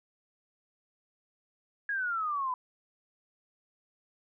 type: exponential sweep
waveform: sine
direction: down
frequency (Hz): 1675 to 992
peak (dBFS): -29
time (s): 1.89-2.54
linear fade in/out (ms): 2
effects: none